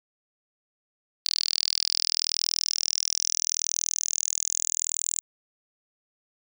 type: tone with high-pass filter sweep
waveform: sawtooth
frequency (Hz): 40.76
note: E1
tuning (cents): -19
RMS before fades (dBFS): -28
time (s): 1.25-5.21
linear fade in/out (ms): 0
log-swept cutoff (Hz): 4500 to 7300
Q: 8.8
effects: none